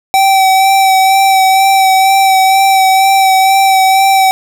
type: tone with vibrato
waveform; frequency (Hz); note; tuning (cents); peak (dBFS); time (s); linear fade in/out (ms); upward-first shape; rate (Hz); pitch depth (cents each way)
square; 770; G5; -31; -6; 0.14-4.31; 0; sine; 2.1; 20
effects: 8-bit

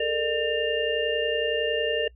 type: tone cluster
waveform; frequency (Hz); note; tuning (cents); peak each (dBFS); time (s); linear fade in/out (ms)
sine; 426.7 / 457.6 / 599 / 1800 / 2800; G#4 / A#4 / D5 / A6 / F7; +47 / -32 / +34 / +39 / +4; -34 / -26 / -29 / -32 / -29; 0-2.08; 5
effects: noise-tail reverb RT60 0.1 s tail -25 dB re dry + added 60 Hz sine -49 dBFS peak until 2.15 s

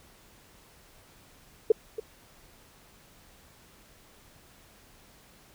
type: tone with echo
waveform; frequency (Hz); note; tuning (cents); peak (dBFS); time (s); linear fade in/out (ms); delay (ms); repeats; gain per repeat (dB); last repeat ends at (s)
sine; 440; A4; 0; -14; 1.7-1.72; 5; 280; 1; -15; 2
effects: pink hiss -57 dBFS RMS until 5.54 s

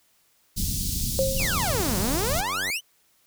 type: band-stop noise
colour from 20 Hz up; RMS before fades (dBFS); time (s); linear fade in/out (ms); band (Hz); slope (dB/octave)
pink; -27; 0.56-2.42; 20; 220 to 4300; 24
type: tone with exponential decay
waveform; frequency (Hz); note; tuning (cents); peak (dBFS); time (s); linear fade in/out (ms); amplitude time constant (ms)
sine; 534; C5; +35; -18; 1.19-1.7; 0; 110
type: exponential two-way sweep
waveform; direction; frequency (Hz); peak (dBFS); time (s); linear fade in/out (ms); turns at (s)
sawtooth; down then up; 3136 to 174.61 to 3136; -22; 1.36-2.81; 50; 1.98
type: click train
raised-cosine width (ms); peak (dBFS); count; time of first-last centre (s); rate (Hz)
1; -24; 124; 1.4-2.7; 94.6
effects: white hiss -64 dBFS RMS until 3.26 s

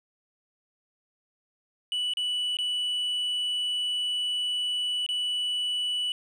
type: tone with dropouts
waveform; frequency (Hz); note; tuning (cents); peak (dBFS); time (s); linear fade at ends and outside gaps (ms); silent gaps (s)
sine; 2960; F#7; 0; -23; 1.92-6.12; 1; 2.136-2.171 / 2.569-2.587 / 5.064-5.089
effects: tanh soft clip ceiling -25 dBFS + 10-bit

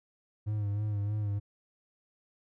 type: tone with vibrato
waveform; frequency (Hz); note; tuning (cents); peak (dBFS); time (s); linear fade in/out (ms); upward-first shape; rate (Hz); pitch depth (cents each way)
triangle; 103.83; G#2; 0; -27; 0.46-1.4; 20; sine; 3.2; 48
effects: none

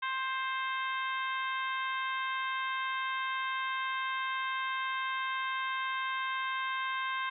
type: harmonic tone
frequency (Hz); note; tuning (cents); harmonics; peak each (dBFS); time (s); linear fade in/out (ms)
526; C5; +9; 2 / 3 / 4 / 5 / 6 / 7; -34 / -37 / -40 / -44 / -45 / -46; 0.02-7.3; 10
effects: none

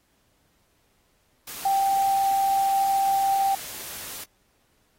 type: tone in noise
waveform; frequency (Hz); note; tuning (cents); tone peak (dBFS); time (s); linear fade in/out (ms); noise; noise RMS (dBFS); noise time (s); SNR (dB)
sine; 784; G5; 0; -19; 1.65-3.55; 5; white; -37; 1.47-4.24; +15
effects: pink hiss -67 dBFS RMS until 4.98 s + AAC 48 kbps

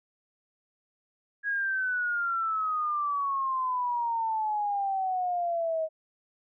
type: exponential sweep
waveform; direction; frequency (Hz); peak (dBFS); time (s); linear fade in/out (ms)
sine; down; 1661.2 to 630; -26; 1.43-5.89; 50
effects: none

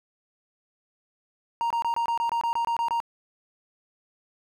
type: tone bursts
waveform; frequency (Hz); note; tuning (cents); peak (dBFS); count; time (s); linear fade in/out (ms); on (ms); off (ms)
triangle; 932.3; A#5; 0; -21; 12; 1.61-3.002; 0; 94; 24
effects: none

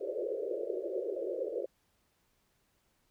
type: band-pass noise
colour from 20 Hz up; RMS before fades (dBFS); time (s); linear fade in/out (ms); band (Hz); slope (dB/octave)
pink; -36; 0-1.66; 10; 350 to 590; 96
effects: pink hiss -74 dBFS RMS until 3.1 s

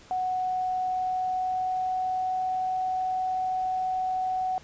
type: tone with pitch glide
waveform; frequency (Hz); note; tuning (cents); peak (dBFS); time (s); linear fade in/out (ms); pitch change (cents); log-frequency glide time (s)
sine; 740 to 745.6; F#5 to F#5; 0 to +13; -25; 0.11-4.58; 0; +13; 0.64-2.73
effects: pink hiss -52 dBFS RMS until 4.63 s + resampled to 16000 Hz

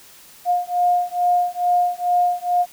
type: beating tone pair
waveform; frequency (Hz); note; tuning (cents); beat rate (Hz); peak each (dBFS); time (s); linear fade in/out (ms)
sine; 710 / 712.3; F5 / F5; +28 / +34; 2.3; -19; 0.45-2.66; 50
effects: white hiss -46 dBFS RMS until 2.72 s

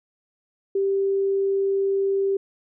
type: tone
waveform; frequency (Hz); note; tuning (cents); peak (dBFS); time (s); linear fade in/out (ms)
sine; 392; G4; 0; -19; 0.75-2.37; 5
effects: none

